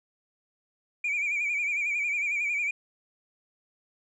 sine tone with vibrato, 2348 Hz, D7, 1 cent flat, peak -24 dBFS, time 1.04-2.71 s, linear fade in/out 5 ms, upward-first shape sine, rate 11 Hz, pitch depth 74 cents each way, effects tanh soft clip ceiling -23 dBFS

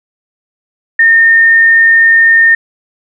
sine tone, 1824 Hz, A#6, 38 cents flat, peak -3 dBFS, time 0.99-2.55 s, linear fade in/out 5 ms, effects none

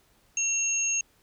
sine tone pair together, 2729 / 6500 Hz, F7 / G#8, -41 / -38 cents, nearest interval octave + minor third, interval 1503 cents, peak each -30 / -25 dBFS, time 0.37-1.01 s, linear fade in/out 2 ms, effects pink hiss -64 dBFS RMS until 1.22 s

